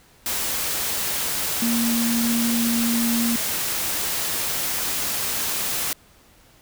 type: tone in noise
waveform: sine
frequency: 233.1 Hz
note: A#3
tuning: in tune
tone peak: -20 dBFS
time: 1.62-3.36 s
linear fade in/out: 2 ms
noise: white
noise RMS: -25 dBFS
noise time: 0.26-5.93 s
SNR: +2 dB
effects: pink hiss -54 dBFS RMS until 6.61 s